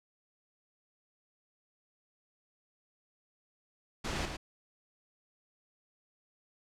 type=noise with echo; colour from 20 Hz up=pink; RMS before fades=-35 dBFS; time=4.04-4.26 s; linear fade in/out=10 ms; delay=110 ms; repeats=1; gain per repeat=-5 dB; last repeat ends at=4.37 s; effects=low-pass 6000 Hz 12 dB/octave